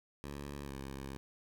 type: tone with pitch glide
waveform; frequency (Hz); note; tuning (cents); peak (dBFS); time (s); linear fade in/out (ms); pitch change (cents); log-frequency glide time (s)
10% pulse; 71.1 to 67.89; C#2 to C#2; +45 to -35; -34; 0.24-1.17; 0; -80; 0.63-0.72
effects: none